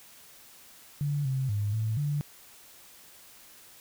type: tone with pitch steps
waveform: sine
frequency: 144.8 / 132.5 / 103.2 / 110.3 / 146 Hz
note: D3 / C3 / G#2 / A2 / D3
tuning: -24 / +22 / -10 / +5 / -10 cents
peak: -26 dBFS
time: 1.01-2.21 s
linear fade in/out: 0 ms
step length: 240 ms
effects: white hiss -53 dBFS RMS until 3.8 s